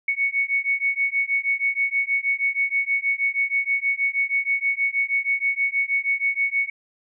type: beating tone pair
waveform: sine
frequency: 2217 / 2223.3 Hz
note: C#7 / C#7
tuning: 0 / +5 cents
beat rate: 6.3 Hz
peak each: -23 dBFS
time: 0.08-6.7 s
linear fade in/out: 5 ms
effects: none